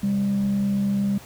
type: tone pair together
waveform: sine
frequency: 130.81 / 199.77 Hz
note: C3 / G3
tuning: 0 / +33 cents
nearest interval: perfect fifth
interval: 733 cents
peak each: -30 / -18 dBFS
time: 0.03-1.18 s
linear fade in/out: 5 ms
effects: tanh soft clip ceiling -17 dBFS + pink hiss -45 dBFS RMS until 1.25 s